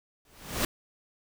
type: noise with exponential growth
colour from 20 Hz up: pink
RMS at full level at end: -25 dBFS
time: 0.25-0.65 s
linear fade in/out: 2 ms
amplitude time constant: 86 ms
effects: none